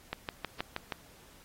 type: click train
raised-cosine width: 0.3 ms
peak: -17 dBFS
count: 6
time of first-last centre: 0.13-0.922 s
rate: 6.31 Hz
effects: pink hiss -58 dBFS RMS until 1.44 s + AAC 48 kbps